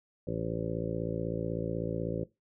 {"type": "harmonic tone", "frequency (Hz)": 56.1, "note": "A1", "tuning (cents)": 34, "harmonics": [1, 2, 3, 4, 5, 6, 7, 8, 9, 10], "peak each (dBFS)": [-45, -39, -37, -46, -40, -41, -40, -45, -38, -42], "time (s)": [0.27, 2.24], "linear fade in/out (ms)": 5, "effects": ["noise-tail reverb RT60 0.2 s tail -18 dB re dry"]}